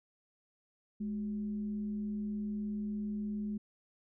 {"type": "tone with frequency modulation", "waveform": "sine", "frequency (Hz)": 209.4, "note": "G#3", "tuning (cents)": 15, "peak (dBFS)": -34, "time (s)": [1, 3.58], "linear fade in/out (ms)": 10, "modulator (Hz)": 166, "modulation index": 0.22, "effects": []}